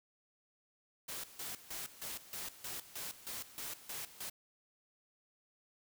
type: noise with tremolo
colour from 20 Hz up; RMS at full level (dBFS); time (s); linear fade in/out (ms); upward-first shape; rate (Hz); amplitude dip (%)
white; -43; 1.08-4.3; 10; square; 3.2; 80
effects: none